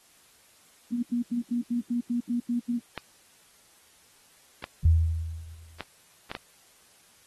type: tone bursts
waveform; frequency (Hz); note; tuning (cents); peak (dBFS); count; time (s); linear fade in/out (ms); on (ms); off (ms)
sine; 239.6; A#3; +48; -24; 10; 0.92-2.794; 10; 110; 86
type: clicks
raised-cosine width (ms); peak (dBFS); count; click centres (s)
0.3; -18; 5; 2.977 / 4.641 / 5.807 / 6.315 / 6.351
type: tone with exponential decay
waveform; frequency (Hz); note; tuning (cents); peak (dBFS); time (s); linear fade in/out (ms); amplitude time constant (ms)
sine; 81.6; E2; -17; -14; 4.85-5.82; 5; 210
effects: white hiss -59 dBFS RMS until 7.26 s + AAC 32 kbps